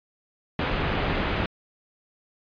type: low-pass noise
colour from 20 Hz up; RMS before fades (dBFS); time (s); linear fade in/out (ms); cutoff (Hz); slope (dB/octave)
pink; -26; 0.59-1.46; 2; 3200; 24
effects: resampled to 11025 Hz